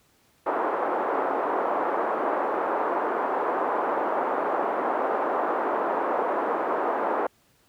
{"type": "band-pass noise", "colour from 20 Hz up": "white", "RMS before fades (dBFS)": -26, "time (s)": [0.46, 7.27], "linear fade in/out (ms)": 5, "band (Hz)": [320, 1100], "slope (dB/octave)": 24, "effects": ["pink hiss -63 dBFS RMS until 7.68 s", "high-pass 60 Hz 12 dB/octave"]}